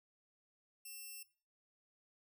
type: tone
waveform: 5% pulse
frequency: 2700 Hz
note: E7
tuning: 41 cents sharp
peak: -39 dBFS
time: 0.85-1.23 s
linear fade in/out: 5 ms
effects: noise-tail reverb RT60 0.4 s tail -18 dB re dry